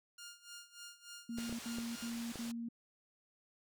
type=tone with tremolo; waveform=10% pulse; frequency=1411 Hz; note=F6; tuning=17 cents sharp; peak=-40 dBFS; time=0.18-2.11 s; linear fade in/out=5 ms; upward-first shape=sine; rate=3.4 Hz; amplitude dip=85%
type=tone bursts; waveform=sine; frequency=233.1 Hz; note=A#3; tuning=in tune; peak=-39 dBFS; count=4; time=1.29-2.688 s; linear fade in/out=5 ms; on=300 ms; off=66 ms
type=low-pass noise; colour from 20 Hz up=white; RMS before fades=-50 dBFS; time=1.37-2.52 s; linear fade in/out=10 ms; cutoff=7600 Hz; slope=12 dB/octave
type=clicks; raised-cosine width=2 ms; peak=-32 dBFS; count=5; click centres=1.385 / 1.495 / 1.526 / 1.785 / 2.357 s
effects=none